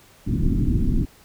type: low-pass noise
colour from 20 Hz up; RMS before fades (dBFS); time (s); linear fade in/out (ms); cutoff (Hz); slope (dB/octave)
pink; -20; 0.26-1.06; 20; 320; 48
effects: pink hiss -52 dBFS RMS until 1.24 s